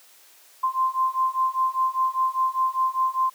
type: beating tone pair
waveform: sine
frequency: 1041 / 1046 Hz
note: C6 / C6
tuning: -9 / -1 cents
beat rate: 5 Hz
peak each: -24 / -23 dBFS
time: 0.63-3.3 s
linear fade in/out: 10 ms
effects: white hiss -53 dBFS RMS until 3.34 s + high-pass 400 Hz 12 dB/octave

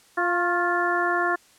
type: harmonic tone with a mistuned harmonic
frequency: 349.2 Hz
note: F4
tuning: in tune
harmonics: 1 / 2 / 3 / 4 / 5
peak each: -27 / -27 / -27 / -27 / -27 dBFS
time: 0.17-1.36 s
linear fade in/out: 10 ms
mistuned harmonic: 3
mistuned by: +46 cents
effects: white hiss -56 dBFS RMS until 1.58 s + low-pass 10000 Hz 12 dB/octave

